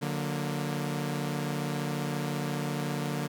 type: chord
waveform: sawtooth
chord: D augmented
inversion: none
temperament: equal with one note detuned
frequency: 146.83 / 181.61 / 233.1 Hz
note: D3 / F#3 / A#3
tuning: 0 / -32 / 0 cents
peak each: -28 / -33 / -32 dBFS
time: 0.01-3.28 s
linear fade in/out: 20 ms
effects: none